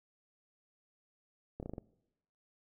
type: slowing click train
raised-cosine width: 2 ms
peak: -28 dBFS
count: 6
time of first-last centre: 1.6-1.781 s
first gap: 28 ms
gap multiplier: 1.13
effects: noise-tail reverb RT60 0.9 s tail -22 dB re dry